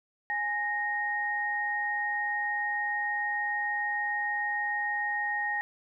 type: tone pair together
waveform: sine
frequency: 830 / 1863.3 Hz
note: G#5 / A#6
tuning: -1 / -1 cents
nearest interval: octave + major second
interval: 1400 cents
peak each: -33 / -29 dBFS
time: 0.3-5.61 s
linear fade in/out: 0 ms
effects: none